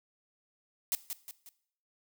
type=noise with echo; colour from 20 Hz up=blue; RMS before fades=-30 dBFS; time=0.92-0.95 s; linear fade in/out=0 ms; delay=180 ms; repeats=3; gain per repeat=-7 dB; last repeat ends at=1.49 s; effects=noise-tail reverb RT60 0.6 s tail -17 dB re dry